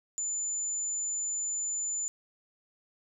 sine tone, 7040 Hz, A8, in tune, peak -30 dBFS, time 0.18-2.08 s, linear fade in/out 0 ms, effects none

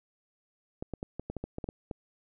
clicks, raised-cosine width 2 ms, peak -22 dBFS, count 11, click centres 0.825 / 0.937 / 1.029 / 1.196 / 1.3 / 1.367 / 1.44 / 1.584 / 1.642 / 1.689 / 1.912 s, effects none

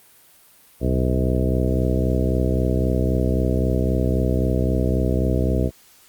harmonic tone with a mistuned harmonic, 63.8 Hz, C2, 43 cents flat, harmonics 1 / 2 / 3 / 4 / 5 / 6 / 7 / 8 / 10, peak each -21 / -24 / -26 / -27 / -28 / -29 / -29 / -30 / -31 dBFS, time 0.8-5.71 s, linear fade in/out 50 ms, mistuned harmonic 1, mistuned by +98 cents, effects white hiss -52 dBFS RMS until 6.08 s + Opus 32 kbps

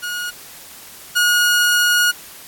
sawtooth tone pair in turn, 1443 / 1443 Hz, F#6 / F#6, -44 / -44 cents, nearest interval unison, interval 0 cents, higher neither, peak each -19 / -9 dBFS, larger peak second, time 0.02-0.31 / 1.15-2.12 s, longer second, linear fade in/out 20 ms, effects white hiss -39 dBFS RMS until 2.47 s + AAC 64 kbps

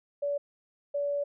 sine tone pair in turn, 573 / 573 Hz, D5 / D5, -43 / -43 cents, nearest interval unison, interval 0 cents, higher neither, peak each -27 dBFS, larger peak neither, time 0.22-0.38 / 0.94-1.24 s, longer second, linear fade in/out 10 ms, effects none

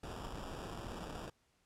pink noise with sample-and-hold, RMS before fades -45 dBFS, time 0.03-1.3 s, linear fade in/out 5 ms, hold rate 2100 Hz, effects pink hiss -75 dBFS RMS until 1.65 s + low-pass 10000 Hz 12 dB/octave

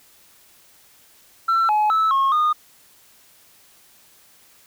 sine tone with pitch steps, 1344 / 848 / 1307 / 1085 / 1226 Hz, E6 / G#5 / E6 / C#6 / D#6, +33 / +36 / -15 / -37 / -26 cents, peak -13 dBFS, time 1.48-2.53 s, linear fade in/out 10 ms, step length 210 ms, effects tanh soft clip ceiling -14 dBFS + white hiss -53 dBFS RMS until 4.66 s

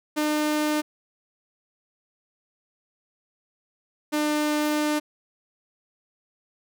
sawtooth tone pair in turn, 302.2 / 300.3 Hz, D4 / D4, +50 / +39 cents, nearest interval unison, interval 11 cents, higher first, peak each -18 dBFS, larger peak neither, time 0.16-0.82 / 4.12-5 s, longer second, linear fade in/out 20 ms, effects none

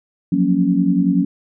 sine chord, Gb major seventh, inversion third, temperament equal, 174.61 / 185 / 233.1 / 277.2 Hz, F3 / Gb3 / Bb3 / Db4, 0 / 0 / 0 / 0 cents, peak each -20 / -17 / -22 / -17 dBFS, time 0.32-1.25 s, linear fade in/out 5 ms, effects none

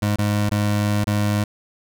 25% pulse tone with dropouts, 103.83 Hz, G#2, in tune, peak -14 dBFS, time 0.02-1.44 s, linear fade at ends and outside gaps 5 ms, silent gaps 0.16-0.185 / 0.494-0.513 / 1.043-1.07 s, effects none

